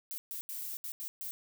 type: noise bursts at uneven times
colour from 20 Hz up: violet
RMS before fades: -40 dBFS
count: 6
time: 0.11-0.18 / 0.31-0.41 / 0.49-0.77 / 0.84-0.92 / 1-1.08 / 1.21-1.31 s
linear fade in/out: 0 ms
effects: none